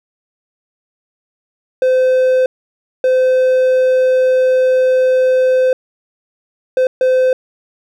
triangle tone bursts at uneven times, 514 Hz, C5, 31 cents flat, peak -7 dBFS, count 4, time 1.82-2.46 / 3.04-5.73 / 6.77-6.87 / 7.01-7.33 s, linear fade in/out 2 ms, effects none

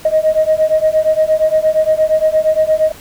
sine beating tone pair, 622.3 / 630.9 Hz, D#5 / D#5, 0 / +24 cents, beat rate 8.6 Hz, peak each -12 dBFS, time 0.05-2.92 s, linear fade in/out 5 ms, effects tanh soft clip ceiling -3 dBFS + pink hiss -37 dBFS RMS until 3 s

